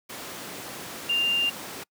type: tone in noise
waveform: sine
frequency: 2794 Hz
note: F7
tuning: in tune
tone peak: -21 dBFS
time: 1.09-1.5 s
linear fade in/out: 10 ms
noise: pink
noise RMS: -37 dBFS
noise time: 0.09-1.84 s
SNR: +13 dB
effects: noise-tail reverb RT60 0.1 s tail -26 dB re dry + high-pass 200 Hz 12 dB/octave